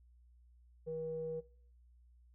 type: tone with low-pass filter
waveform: square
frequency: 160 Hz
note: D#3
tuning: 49 cents sharp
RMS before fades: -41 dBFS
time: 0.86-1.41 s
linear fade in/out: 20 ms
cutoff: 480 Hz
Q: 9.6
effects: noise-tail reverb RT60 0.5 s tail -19 dB re dry + added 60 Hz sine -61 dBFS peak until 2.34 s